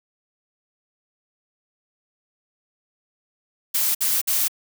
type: noise bursts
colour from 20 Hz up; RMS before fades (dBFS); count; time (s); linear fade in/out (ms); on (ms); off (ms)
blue; -21; 3; 3.74-4.482; 10; 210; 56
effects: none